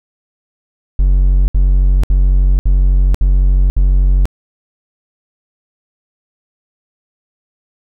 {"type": "tone bursts", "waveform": "triangle", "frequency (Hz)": 46.33, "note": "F#1", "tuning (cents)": 3, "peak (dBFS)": -5, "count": 6, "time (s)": [0.99, 4.255], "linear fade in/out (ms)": 0, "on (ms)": 490, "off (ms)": 65, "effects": []}